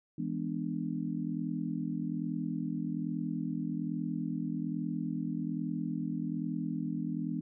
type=chord; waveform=sine; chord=E dominant seventh; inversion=none; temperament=just; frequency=164.81 / 206 / 247.2 / 296.7 Hz; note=E3 / G#3 / B3 / D4; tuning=0 / -14 / +2 / +18 cents; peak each=-37 / -38 / -37 / -38 dBFS; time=0.18-7.41 s; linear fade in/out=5 ms; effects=none